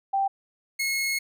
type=tone pair in turn; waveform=sine / sawtooth; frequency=784 / 2172 Hz; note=G5 / C#7; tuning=0 / -36 cents; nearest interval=octave + tritone; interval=1764 cents; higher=second; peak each=-21 / -21 dBFS; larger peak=neither; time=0.13-0.28 / 0.79-1.19 s; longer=second; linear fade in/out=10 ms; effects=none